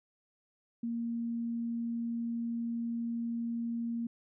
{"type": "tone", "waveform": "sine", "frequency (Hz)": 233.1, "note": "A#3", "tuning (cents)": 0, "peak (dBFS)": -32, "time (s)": [0.83, 4.07], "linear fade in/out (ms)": 5, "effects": []}